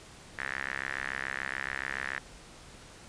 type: tone with band-pass filter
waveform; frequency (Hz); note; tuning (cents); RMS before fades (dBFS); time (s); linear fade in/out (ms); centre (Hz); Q
sawtooth; 67; C2; +42; -36; 0.38-2.19; 10; 1800; 6
effects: pink hiss -51 dBFS RMS until 3.08 s + resampled to 22050 Hz